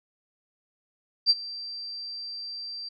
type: tone with ADSR envelope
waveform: sine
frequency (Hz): 4698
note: D8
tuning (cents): 0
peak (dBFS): -14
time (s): 1.26-2.89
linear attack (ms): 41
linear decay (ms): 36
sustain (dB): -20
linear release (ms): 10
effects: none